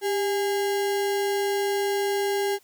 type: tone with sample-and-hold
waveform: sine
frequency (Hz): 397.5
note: G4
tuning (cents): +24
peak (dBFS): -22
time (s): 0.01-2.59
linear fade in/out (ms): 50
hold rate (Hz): 1225
effects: white hiss -60 dBFS RMS until 2.63 s